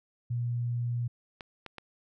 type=tone; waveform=sine; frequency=120 Hz; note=B2; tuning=49 cents flat; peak=-28 dBFS; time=0.3-1.08 s; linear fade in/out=10 ms
type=clicks; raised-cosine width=0.3 ms; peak=-25 dBFS; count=3; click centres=1.408 / 1.663 / 1.783 s
effects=none